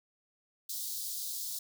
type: high-pass noise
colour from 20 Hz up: white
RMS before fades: -38 dBFS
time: 0.69-1.59 s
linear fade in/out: 5 ms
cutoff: 3700 Hz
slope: 48 dB/octave
effects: none